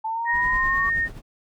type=exponential sweep; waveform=sine; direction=up; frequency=878 to 1135 Hz; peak=-24 dBFS; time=0.04-0.9 s; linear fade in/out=10 ms
type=tone with pitch glide; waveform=sine; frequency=1864.7 to 1842.2 Hz; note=A#6 to A#6; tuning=0 to -21 cents; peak=-20 dBFS; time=0.25-1.09 s; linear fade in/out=50 ms; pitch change=-21 cents; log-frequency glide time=0.52-0.66 s
type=noise with tremolo; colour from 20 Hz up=brown; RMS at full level=-33 dBFS; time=0.32-1.22 s; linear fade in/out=50 ms; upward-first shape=sine; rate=9.5 Hz; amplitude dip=60%
effects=none